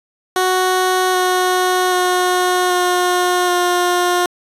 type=tone with pitch steps; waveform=15% pulse; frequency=370 / 366.4 / 362.8 / 359.3 / 355.7 Hz; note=F#4 / F#4 / F#4 / F4 / F4; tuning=0 / -17 / -34 / +49 / +32 cents; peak=-7 dBFS; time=0.36-4.26 s; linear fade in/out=2 ms; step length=780 ms; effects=resampled to 32000 Hz